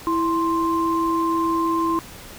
sine tone pair together, 330 / 1047.7 Hz, E4 / C6, +2 / +2 cents, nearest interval octave + minor sixth, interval 2000 cents, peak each -21 dBFS, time 0.07-1.99 s, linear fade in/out 0 ms, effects pink hiss -40 dBFS RMS until 2.38 s

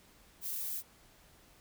violet noise, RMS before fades -38 dBFS, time 0.41-0.83 s, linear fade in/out 50 ms, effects pink hiss -62 dBFS RMS until 1.6 s

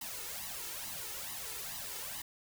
white noise with flanger, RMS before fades -42 dBFS, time 0.01-2.22 s, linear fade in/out 5 ms, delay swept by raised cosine 1 to 2.3 ms, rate 2.3 Hz, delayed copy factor +0.8, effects none

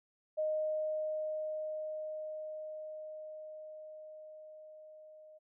sine tone with level ramp, 619 Hz, D#5, 9 cents flat, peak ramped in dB -30 to -53 dBFS, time 0.37-5.39 s, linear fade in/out 20 ms, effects none

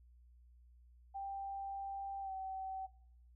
sine tone with pitch glide, 787 to 764.6 Hz, G5 to G5, +7 to -43 cents, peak -40 dBFS, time 1.14-2.87 s, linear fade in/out 20 ms, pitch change -50 cents, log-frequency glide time 2.21-2.32 s, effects noise-tail reverb RT60 0.6 s tail -20 dB re dry + added 60 Hz sine -60 dBFS peak until 3.35 s

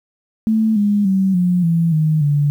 sine tone with pitch steps, 220 / 205.3 / 191.52 / 178.7 / 166.73 / 155.56 / 145.15 Hz, A3 / G#3 / G3 / F3 / E3 / D#3 / D3, 0 / -20 / -40 / +40 / +20 / 0 / -20 cents, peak -12 dBFS, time 0.47-2.5 s, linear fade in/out 0 ms, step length 290 ms, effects 8-bit

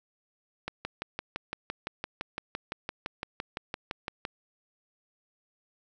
click train, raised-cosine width 0.3 ms, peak -17 dBFS, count 22, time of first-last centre 0.68-4.251 s, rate 5.88 Hz, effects none

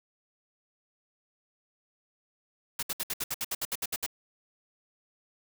white noise bursts, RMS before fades -32 dBFS, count 13, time 2.79-4.064 s, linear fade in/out 5 ms, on 38 ms, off 65 ms, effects none

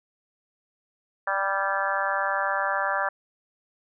harmonic tone with a mistuned harmonic, 196.1 Hz, G3, 1 cent sharp, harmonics 3 / 4 / 5 / 6 / 7 / 8 / 9, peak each -31 / -31 / -31 / -31 / -31 / -31 / -31 dBFS, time 1.27-3.09 s, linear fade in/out 5 ms, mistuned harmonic 9, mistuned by -39 cents, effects none

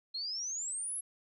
sine exponential sweep, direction up, 4148 to 11220 Hz, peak -35 dBFS, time 0.14-1.01 s, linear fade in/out 10 ms, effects none

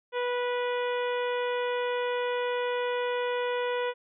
harmonic tone, 490.4 Hz, B4, 12 cents flat, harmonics 1 / 2 / 3 / 4 / 5 / 6 / 7, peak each -28 / -34 / -38 / -40 / -42 / -44 / -45 dBFS, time 0.12-3.94 s, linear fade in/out 50 ms, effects none

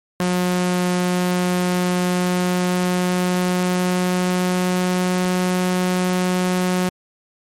sawtooth tone with pitch glide, 179.9 to 182.1 Hz, F#3 to F#3, -48 to -27 cents, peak -13 dBFS, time 0.2-6.89 s, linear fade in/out 2 ms, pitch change +21 cents, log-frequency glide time 1.93-5.34 s, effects MP3 64 kbps

